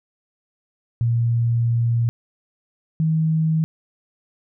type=tone pair in turn; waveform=sine; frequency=117.3 / 159.16 Hz; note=A#2 / D#3; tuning=+11 / +40 cents; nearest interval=perfect fourth; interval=529 cents; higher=second; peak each=-16 / -16 dBFS; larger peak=neither; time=1.01-2.09 / 3-3.64 s; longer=first; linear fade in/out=0 ms; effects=none